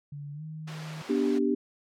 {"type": "tone with pitch glide", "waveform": "sine", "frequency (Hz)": [144.3, 156.45], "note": ["D3", "D#3"], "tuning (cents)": [-30, 10], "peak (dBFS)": -36, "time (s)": [0.12, 1.02], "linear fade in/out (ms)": 5, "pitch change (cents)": 140, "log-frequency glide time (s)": [0.33, 0.43]}
{"type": "band-pass noise", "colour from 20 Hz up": "pink", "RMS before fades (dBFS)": -45, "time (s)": [0.67, 1.39], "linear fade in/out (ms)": 10, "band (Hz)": [430, 4900], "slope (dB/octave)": 12}
{"type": "chord", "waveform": "sine", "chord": "G major", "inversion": "first", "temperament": "equal", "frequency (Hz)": [246.9, 293.7, 392], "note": ["B3", "D4", "G4"], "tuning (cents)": [0, 0, 0], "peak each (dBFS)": -27, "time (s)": [1.09, 1.55], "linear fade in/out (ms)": 10}
{"effects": ["MP3 96 kbps"]}